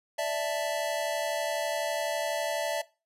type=chord; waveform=square; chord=D suspended second; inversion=none; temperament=equal; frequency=587.3 / 659.3 / 880 Hz; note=D5 / E5 / A5; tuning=0 / 0 / 0 cents; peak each=-33 / -31 / -37 dBFS; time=0.18-2.82 s; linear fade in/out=10 ms; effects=noise-tail reverb RT60 0.3 s tail -20 dB re dry + resampled to 32000 Hz